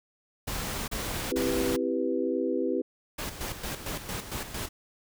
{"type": "noise bursts", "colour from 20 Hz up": "pink", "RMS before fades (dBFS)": -33, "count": 3, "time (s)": [0.47, 1.766], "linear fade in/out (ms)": 10, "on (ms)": 410, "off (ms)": 33}
{"type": "chord", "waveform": "sine", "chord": "C major seventh", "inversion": "none", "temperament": "equal", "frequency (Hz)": [261.6, 329.6, 392, 493.9], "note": ["C4", "E4", "G4", "B4"], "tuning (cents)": [0, 0, 0, 0], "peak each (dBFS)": -31, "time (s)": [1.31, 2.82], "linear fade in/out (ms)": 10}
{"type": "noise with tremolo", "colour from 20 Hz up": "pink", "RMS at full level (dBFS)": -34, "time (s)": [3.18, 4.69], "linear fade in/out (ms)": 10, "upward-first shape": "square", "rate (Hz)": 4.4, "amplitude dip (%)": 60}
{"effects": []}